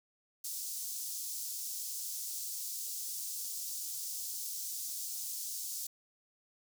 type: high-pass noise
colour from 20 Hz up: pink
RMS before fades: -40 dBFS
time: 0.44-5.87 s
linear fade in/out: 5 ms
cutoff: 5400 Hz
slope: 24 dB/octave
effects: none